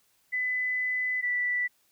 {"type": "tone pair in turn", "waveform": "sine", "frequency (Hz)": [2005, 1969.4], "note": ["B6", "B6"], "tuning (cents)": [26, -5], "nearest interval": "unison", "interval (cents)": 31, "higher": "first", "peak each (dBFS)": [-26, -25], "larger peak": "second", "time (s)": [[0.32, 1.22], [1.22, 1.68]], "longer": "first", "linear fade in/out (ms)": 20, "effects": ["white hiss -68 dBFS RMS until 1.91 s"]}